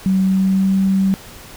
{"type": "tone with pitch glide", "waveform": "sine", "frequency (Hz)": [190, 192.54], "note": ["F#3", "G3"], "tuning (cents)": [46, -31], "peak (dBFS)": -12, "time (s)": [0.06, 1.14], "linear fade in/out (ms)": 0, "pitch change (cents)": 23, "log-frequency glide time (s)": [0.28, 0.71], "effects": ["pink hiss -38 dBFS RMS until 1.56 s"]}